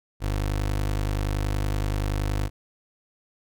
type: tone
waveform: 25% pulse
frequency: 50.6 Hz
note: G#1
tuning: 44 cents flat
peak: -20 dBFS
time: 0.2-2.5 s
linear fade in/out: 50 ms
effects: none